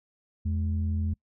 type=tone pair together; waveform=sine; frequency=84.1 / 211.9 Hz; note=E2 / G#3; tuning=+35 / +35 cents; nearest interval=octave + major third; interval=1600 cents; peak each=-25 / -33 dBFS; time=0.45-1.14 s; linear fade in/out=10 ms; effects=noise-tail reverb RT60 0.1 s tail -26 dB re dry + tanh soft clip ceiling -18 dBFS